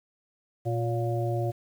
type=harmonic tone with a mistuned harmonic; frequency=118 Hz; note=A#2; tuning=22 cents sharp; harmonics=1 / 3 / 5 / 6; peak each=-27 / -32 / -34 / -35 dBFS; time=0.65-1.52 s; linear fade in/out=20 ms; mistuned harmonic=5; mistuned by=-55 cents; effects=9-bit